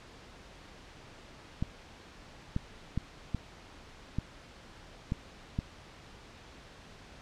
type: clicks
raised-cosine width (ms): 5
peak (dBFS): -18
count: 7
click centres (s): 1.625 / 2.564 / 2.976 / 3.347 / 4.186 / 5.121 / 5.589
effects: pink hiss -52 dBFS RMS until 7.21 s + low-pass 5000 Hz 12 dB/octave